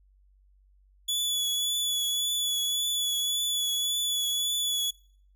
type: tone with vibrato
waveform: sawtooth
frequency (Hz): 3421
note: A7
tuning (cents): -49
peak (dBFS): -23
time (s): 1.08-4.91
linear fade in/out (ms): 10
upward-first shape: triangle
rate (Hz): 1.8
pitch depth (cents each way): 25
effects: noise-tail reverb RT60 0.6 s tail -26 dB re dry + added 48 Hz sine -58 dBFS peak until 5.35 s

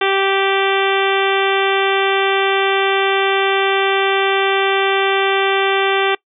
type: harmonic tone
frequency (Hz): 390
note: G4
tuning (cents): -9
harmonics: 1 / 2 / 3 / 4 / 5 / 6 / 7 / 8 / 9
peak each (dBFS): -17 / -20 / -22 / -23 / -24 / -25 / -25 / -26 / -27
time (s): 0.01-6.15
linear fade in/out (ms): 5
effects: noise-tail reverb RT60 0.1 s tail -23 dB re dry

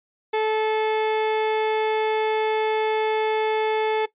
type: tone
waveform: 30% pulse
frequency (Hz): 435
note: A4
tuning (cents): -20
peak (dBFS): -17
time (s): 0.33-4.06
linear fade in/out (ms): 10
effects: noise-tail reverb RT60 0.1 s tail -17 dB re dry + resampled to 8000 Hz

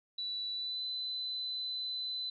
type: tone with pitch glide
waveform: sine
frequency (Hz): 3951 to 4018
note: B7 to B7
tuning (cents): 0 to +29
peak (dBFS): -35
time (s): 0.18-2.3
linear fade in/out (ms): 5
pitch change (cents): +29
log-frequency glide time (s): 0.53-0.83
effects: none

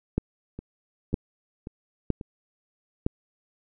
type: two click trains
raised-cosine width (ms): 3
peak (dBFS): -23 / -10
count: 4 / 4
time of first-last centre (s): 0.59-2.212 / 0.18-3.065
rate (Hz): 1.85 / 1.04
effects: none

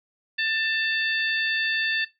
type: harmonic tone with a mistuned harmonic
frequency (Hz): 889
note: A5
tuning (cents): +18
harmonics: 2 / 3 / 4 / 5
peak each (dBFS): -25 / -29 / -31 / -33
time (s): 0.38-2.05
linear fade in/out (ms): 10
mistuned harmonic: 5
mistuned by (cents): +24
effects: noise-tail reverb RT60 0.2 s tail -18 dB re dry

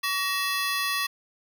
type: ring-modulated tone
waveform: 20% pulse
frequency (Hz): 1508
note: F#6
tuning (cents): +32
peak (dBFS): -17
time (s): 0.03-1.07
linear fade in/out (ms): 10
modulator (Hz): 376
effects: none

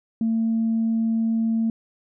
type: tone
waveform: sine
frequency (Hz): 225.6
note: A3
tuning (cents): +44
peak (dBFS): -18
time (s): 0.21-1.7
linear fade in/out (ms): 2
effects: tanh soft clip ceiling -15 dBFS

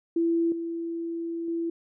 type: tone with level steps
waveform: sine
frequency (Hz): 334.5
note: E4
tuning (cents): +25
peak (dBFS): -21 / -29 / -26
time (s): 0.16-1.7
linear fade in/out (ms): 5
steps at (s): 0.52 / 1.48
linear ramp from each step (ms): 2
effects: none

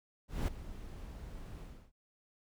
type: noise with ADSR envelope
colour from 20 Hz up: brown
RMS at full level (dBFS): -30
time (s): 0.28-1.92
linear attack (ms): 200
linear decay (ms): 5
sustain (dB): -16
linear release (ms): 300
effects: none

